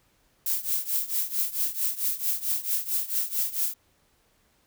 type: noise with tremolo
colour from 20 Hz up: violet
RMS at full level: -24 dBFS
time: 0.46-3.74 s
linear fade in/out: 2 ms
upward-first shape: triangle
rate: 4.5 Hz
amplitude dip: 90%
effects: pink hiss -66 dBFS RMS until 4.66 s